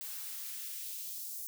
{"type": "noise with high-pass filter sweep", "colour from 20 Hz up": "blue", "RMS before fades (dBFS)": -42, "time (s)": [0.01, 1.47], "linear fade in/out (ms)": 0, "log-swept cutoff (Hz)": [640, 7100], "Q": 0.91, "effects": []}